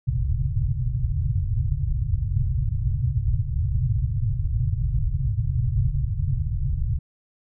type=low-pass noise; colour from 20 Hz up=white; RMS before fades=-23 dBFS; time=0.07-6.99 s; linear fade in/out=10 ms; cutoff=140 Hz; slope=96 dB/octave; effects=none